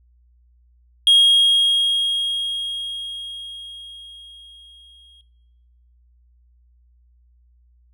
triangle tone with exponential decay, 3266 Hz, G#7, 30 cents flat, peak -8 dBFS, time 1.07-5.21 s, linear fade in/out 1 ms, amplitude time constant 900 ms, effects noise-tail reverb RT60 1.0 s tail -19 dB re dry + added 60 Hz sine -53 dBFS peak until 7.93 s

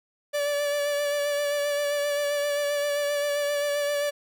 45% pulse tone with vibrato, 579 Hz, D5, 25 cents flat, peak -24 dBFS, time 0.33-4.11 s, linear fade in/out 20 ms, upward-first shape sine, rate 7.6 Hz, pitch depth 21 cents each way, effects none

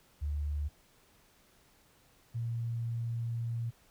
sine tone pair in turn, 73.42 / 116.55 Hz, D2 / A#2, 0 / 0 cents, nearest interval minor sixth, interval 800 cents, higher second, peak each -31 / -32 dBFS, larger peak first, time 0.21-0.69 / 2.34-3.71 s, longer second, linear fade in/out 20 ms, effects pink hiss -65 dBFS RMS until 3.9 s

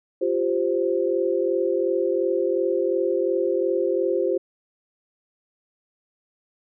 sine chord, F suspended second, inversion none, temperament equal, 349.2 / 392 / 523.3 Hz, F4 / G4 / C5, 0 / 0 / 0 cents, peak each -24 dBFS, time 0.21-4.38 s, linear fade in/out 10 ms, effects none

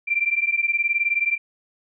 sine beating tone pair, 2352 / 2371 Hz, D7 / D7, +2 / +16 cents, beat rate 19 Hz, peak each -22 dBFS, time 0.07-1.38 s, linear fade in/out 20 ms, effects none

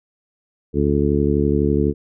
harmonic tone, 72 Hz, D2, 34 cents flat, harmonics 1 / 2 / 3 / 4 / 5 / 6, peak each -22 / -22 / -22 / -22 / -22 / -22 dBFS, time 0.73-1.94 s, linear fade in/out 50 ms, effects none

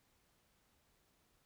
silence, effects pink hiss -75 dBFS RMS until 1.45 s

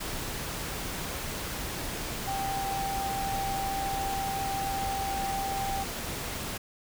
sine tone in noise, 784 Hz, G5, in tune, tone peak -30 dBFS, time 2.27-5.84 s, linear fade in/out 10 ms, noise pink, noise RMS -35 dBFS, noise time 0-6.58 s, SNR +2 dB, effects none

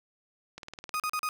click train, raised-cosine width 0.2 ms, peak -24 dBFS, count 8, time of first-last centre 0.58-0.945 s, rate 19.2 Hz
35% pulse tone bursts, 1245 Hz, D#6, 1 cent sharp, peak -27 dBFS, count 4, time 0.94-1.289 s, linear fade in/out 0 ms, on 58 ms, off 39 ms
effects none

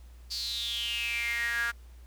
sawtooth tone with high-pass filter sweep, 235.1 Hz, A#3, 15 cents sharp, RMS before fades -32 dBFS, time 0.3-1.72 s, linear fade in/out 20 ms, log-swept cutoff 4700 to 1500 Hz, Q 10, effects added 60 Hz sine -47 dBFS peak until 2.06 s + pink hiss -63 dBFS RMS until 2.06 s

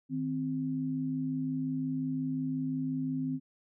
sine tone pair together, 155.56 / 261.2 Hz, D#3 / C4, 0 / -3 cents, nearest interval major sixth, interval 897 cents, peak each -36 / -31 dBFS, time 0.09-3.4 s, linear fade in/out 50 ms, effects none

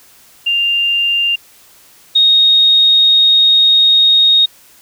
sine tone pair in turn, 2794 / 3730 Hz, F7 / A#7, 0 / 0 cents, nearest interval perfect fourth, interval 500 cents, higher second, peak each -11 / -6 dBFS, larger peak second, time 0.46-1.36 / 2.15-4.46 s, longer second, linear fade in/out 10 ms, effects white hiss -45 dBFS RMS until 4.81 s

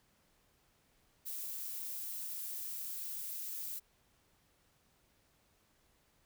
violet noise, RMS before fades -42 dBFS, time 1.25-3.8 s, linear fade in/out 20 ms, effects pink hiss -72 dBFS RMS until 6.25 s

